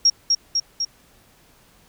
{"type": "tone with echo", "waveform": "sine", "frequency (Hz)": 5588, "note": "F8", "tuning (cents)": 0, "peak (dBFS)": -11, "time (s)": [0.05, 0.1], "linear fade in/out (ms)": 5, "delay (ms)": 250, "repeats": 3, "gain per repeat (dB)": -3, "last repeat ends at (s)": 0.85, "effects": ["pink hiss -55 dBFS RMS until 1.88 s"]}